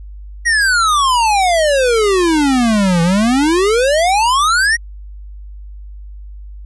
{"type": "exponential two-way sweep", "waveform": "square", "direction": "down then up", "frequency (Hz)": [1922, 164.81, 1922], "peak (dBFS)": -11, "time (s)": [0.45, 4.77], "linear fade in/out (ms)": 20, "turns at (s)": 3.02, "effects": ["added 50 Hz sine -29 dBFS peak until 6.65 s", "resampled to 24000 Hz"]}